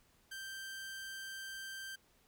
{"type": "tone", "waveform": "sawtooth", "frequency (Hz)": 1568, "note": "G6", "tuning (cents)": 0, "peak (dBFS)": -40, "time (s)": [0.31, 1.96], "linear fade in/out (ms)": 10, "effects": ["pink hiss -70 dBFS RMS until 2.27 s"]}